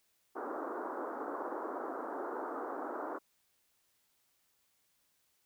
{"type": "band-pass noise", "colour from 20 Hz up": "pink", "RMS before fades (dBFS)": -40, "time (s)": [0.35, 3.19], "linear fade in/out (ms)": 20, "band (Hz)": [280, 1400], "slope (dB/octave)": 48, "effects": ["white hiss -75 dBFS RMS until 5.45 s"]}